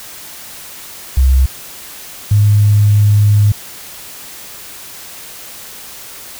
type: tone pair in turn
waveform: sine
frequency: 65.41 / 103.83 Hz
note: C2 / G#2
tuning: 0 / 0 cents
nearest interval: minor sixth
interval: 800 cents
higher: second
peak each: -6 dBFS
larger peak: neither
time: 1.17-1.46 / 2.31-3.52 s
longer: second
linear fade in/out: 5 ms
effects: white hiss -32 dBFS RMS until 6.39 s